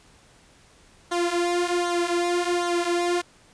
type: tone with flanger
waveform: sawtooth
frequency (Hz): 349.2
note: F4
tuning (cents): 0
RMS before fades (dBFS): -24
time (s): 1.11-3.22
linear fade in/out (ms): 10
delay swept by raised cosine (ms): 0.39 to 5.09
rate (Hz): 1.3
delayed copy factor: -0.75
effects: pink hiss -55 dBFS RMS until 3.53 s + resampled to 22050 Hz